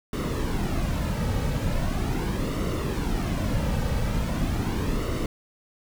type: noise with flanger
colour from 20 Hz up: brown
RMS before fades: -26 dBFS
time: 0.13-5.26 s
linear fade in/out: 2 ms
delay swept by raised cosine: 1.2 to 2.9 ms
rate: 0.4 Hz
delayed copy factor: -0.55
effects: none